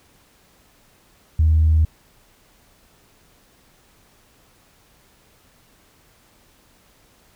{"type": "tone", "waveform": "sine", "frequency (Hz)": 78.9, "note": "D#2", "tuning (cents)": 25, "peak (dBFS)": -11, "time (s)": [1.39, 1.85], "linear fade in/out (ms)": 5, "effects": ["tanh soft clip ceiling -8 dBFS", "pink hiss -56 dBFS RMS until 7.35 s"]}